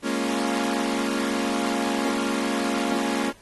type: chord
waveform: sawtooth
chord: Bb minor seventh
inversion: third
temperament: equal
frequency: 207.7 / 233.1 / 277.2 / 349.2 Hz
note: Ab3 / Bb3 / Db4 / F4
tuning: 0 / 0 / 0 / 0 cents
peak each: -27 / -24 / -23 / -27 dBFS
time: 0.02-3.33 s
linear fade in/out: 50 ms
effects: pink hiss -54 dBFS RMS until 3.41 s + AAC 32 kbps